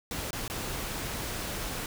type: noise with dropouts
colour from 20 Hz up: pink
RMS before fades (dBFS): -35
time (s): 0.11-1.86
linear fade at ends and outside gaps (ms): 1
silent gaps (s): 0.307-0.33 / 0.479-0.499
effects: none